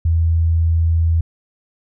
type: tone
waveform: sine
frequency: 82.41 Hz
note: E2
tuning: in tune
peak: -12 dBFS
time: 0.05-1.21 s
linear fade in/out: 5 ms
effects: none